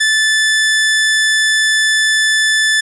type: tone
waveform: sawtooth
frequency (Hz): 1749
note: A6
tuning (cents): -11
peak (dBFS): -7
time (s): 0-2.81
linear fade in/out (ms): 10
effects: resampled to 24000 Hz